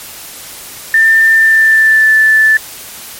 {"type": "tone with pitch glide", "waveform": "sine", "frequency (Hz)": [1792, 1755.1], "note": ["A6", "A6"], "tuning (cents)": [31, -5], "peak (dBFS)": -4, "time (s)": [0.94, 2.57], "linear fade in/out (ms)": 2, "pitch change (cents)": -36, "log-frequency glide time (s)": [1.32, 2.1], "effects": ["white hiss -29 dBFS RMS until 3.19 s", "MP3 64 kbps"]}